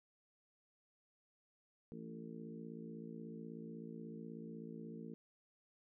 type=harmonic tone with a mistuned harmonic; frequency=56.3 Hz; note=A1; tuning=40 cents sharp; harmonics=3 / 4 / 5 / 6 / 7 / 8; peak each=-52 / -50 / -56 / -56 / -63 / -55 dBFS; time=1.92-5.14 s; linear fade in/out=0 ms; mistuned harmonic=3; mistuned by=-26 cents; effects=none

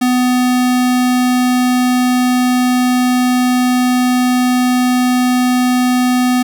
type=tone; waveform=square; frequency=250 Hz; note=B3; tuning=21 cents sharp; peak=-11 dBFS; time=0.01-6.43 s; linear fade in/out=10 ms; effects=none

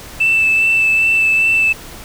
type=tone with vibrato; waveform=sine; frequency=2646 Hz; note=E7; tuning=6 cents sharp; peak=-9 dBFS; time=0.2-1.73 s; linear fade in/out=10 ms; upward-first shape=sine; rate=2.5 Hz; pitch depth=13 cents each way; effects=tanh soft clip ceiling -6 dBFS + pink hiss -34 dBFS RMS until 2.04 s

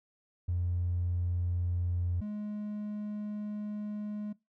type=tone pair in turn; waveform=triangle; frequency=88 / 209.3 Hz; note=F2 / G#3; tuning=+14 / +14 cents; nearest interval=octave + minor third; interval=1500 cents; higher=second; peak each=-25 / -32 dBFS; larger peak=first; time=0.48-2.21 / 2.21-4.33 s; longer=second; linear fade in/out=10 ms; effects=noise-tail reverb RT60 0.2 s tail -21 dB re dry + tanh soft clip ceiling -25 dBFS

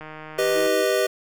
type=click train; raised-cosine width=0.5 ms; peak=-23 dBFS; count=103; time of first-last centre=0.01-0.668 s; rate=155 Hz
type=chord; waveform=square; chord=G augmented; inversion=none; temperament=equal; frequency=392 / 493.9 / 622.3 Hz; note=G4 / B4 / D#5; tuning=0 / 0 / 0 cents; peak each=-24 / -24 / -24 dBFS; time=0.38-1.07 s; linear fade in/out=10 ms
type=tone; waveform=sine; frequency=319.5 Hz; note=D#4; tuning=46 cents sharp; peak=-28 dBFS; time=0.53-0.86 s; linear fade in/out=50 ms
effects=none

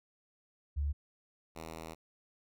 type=tone pair in turn; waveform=sine / 5% pulse; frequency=72 / 80.82 Hz; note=D2 / E2; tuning=-34 / -34 cents; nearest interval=major second; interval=200 cents; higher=second; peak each=-30 / -32 dBFS; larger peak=first; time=0.76-0.93 / 1.55-1.95 s; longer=second; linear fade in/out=20 ms; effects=none

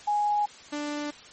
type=tone pair in turn; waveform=sine / sawtooth; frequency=830.6 / 294.4 Hz; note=G#5 / D4; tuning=0 / +4 cents; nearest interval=octave + tritone; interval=1796 cents; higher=first; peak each=-22 / -26 dBFS; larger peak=first; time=0.07-0.46 / 0.72-1.11 s; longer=neither; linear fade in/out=10 ms; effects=white hiss -48 dBFS RMS until 1.32 s + MP3 32 kbps

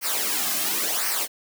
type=noise with flanger; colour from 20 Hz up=white; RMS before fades=-25 dBFS; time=0.01-1.28 s; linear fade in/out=50 ms; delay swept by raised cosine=0.27 to 2.17 ms; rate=0.94 Hz; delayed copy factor=-0.7; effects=high-pass 200 Hz 12 dB/octave

